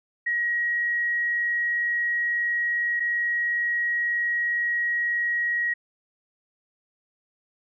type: tone pair in turn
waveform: sine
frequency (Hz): 1899 / 1899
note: A#6 / A#6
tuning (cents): +32 / +32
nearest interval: unison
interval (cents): 0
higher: neither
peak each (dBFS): -22 / -22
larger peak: neither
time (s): 0.26-3 / 3-5.74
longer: neither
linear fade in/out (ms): 10
effects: none